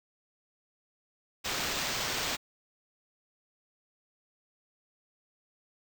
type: noise with sample-and-hold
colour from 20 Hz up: white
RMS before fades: -33 dBFS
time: 1.44-2.37 s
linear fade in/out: 20 ms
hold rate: 11025 Hz
effects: none